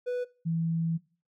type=tone pair in turn; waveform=triangle / sine; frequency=493.9 / 164.82 Hz; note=B4 / E3; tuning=0 / 0 cents; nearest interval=octave + perfect fifth; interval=1900 cents; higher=first; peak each=-26 dBFS; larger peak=neither; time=0.06-0.25 / 0.45-0.98 s; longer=second; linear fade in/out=20 ms; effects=noise-tail reverb RT60 0.4 s tail -21 dB re dry